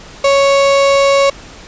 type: tone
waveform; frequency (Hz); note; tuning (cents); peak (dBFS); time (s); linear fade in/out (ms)
35% pulse; 554.4; C#5; 0; -6; 0.24-1.3; 5
effects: pink hiss -35 dBFS RMS until 1.67 s + resampled to 16000 Hz